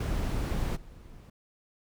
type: noise with level steps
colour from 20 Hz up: brown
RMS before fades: -29 / -49 dBFS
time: 0-1.3 s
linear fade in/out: 5 ms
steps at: 0.75 s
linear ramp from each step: 20 ms
effects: none